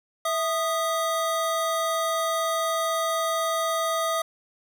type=tone pair together; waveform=square; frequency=655.8 / 1238 Hz; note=E5 / D#6; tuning=-9 / -9 cents; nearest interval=major seventh; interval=1100 cents; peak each=-27 / -27 dBFS; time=0.25-4.22 s; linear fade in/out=5 ms; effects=none